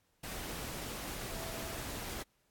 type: tone in noise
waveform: sine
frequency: 659.3 Hz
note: E5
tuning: in tune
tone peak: -48 dBFS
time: 1.3-1.77 s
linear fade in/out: 10 ms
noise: pink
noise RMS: -42 dBFS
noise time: 0.23-2.23 s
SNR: -9 dB
effects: pink hiss -75 dBFS RMS until 2.5 s + AAC 64 kbps